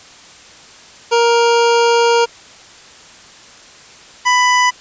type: tone pair in turn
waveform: 25% pulse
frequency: 468.7 / 993.1 Hz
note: A#4 / B5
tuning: +9 / +9 cents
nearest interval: octave + minor second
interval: 1300 cents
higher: second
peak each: -6 dBFS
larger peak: neither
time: 1.11-2.26 / 4.25-4.71 s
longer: first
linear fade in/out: 20 ms
effects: white hiss -40 dBFS RMS until 4.8 s + resampled to 16000 Hz